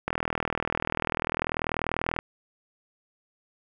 click train, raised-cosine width 0.5 ms, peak -11 dBFS, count 86, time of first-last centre 0.08-2.189 s, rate 40.3 Hz, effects none

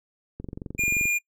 click train, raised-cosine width 3 ms, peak -22 dBFS, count 16, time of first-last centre 0.4-1.055 s, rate 22.9 Hz
square tone, 2416 Hz, D7, 48 cents sharp, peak -22 dBFS, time 0.78-1.19 s, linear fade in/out 20 ms
effects noise-tail reverb RT60 0.1 s tail -25 dB re dry + low-pass 12000 Hz 12 dB/octave

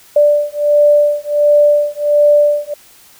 sine beating tone pair, 587.3 / 588.7 Hz, D5 / D5, 0 / +4 cents, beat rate 1.4 Hz, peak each -11 dBFS, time 0.16-2.74 s, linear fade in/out 5 ms, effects white hiss -44 dBFS RMS until 3.19 s

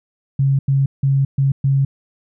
sine tone bursts at uneven times, 136.9 Hz, C#3, 21 cents flat, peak -12 dBFS, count 5, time 0.39-0.59 / 0.68-0.86 / 1.03-1.25 / 1.38-1.52 / 1.64-1.85 s, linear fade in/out 5 ms, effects none

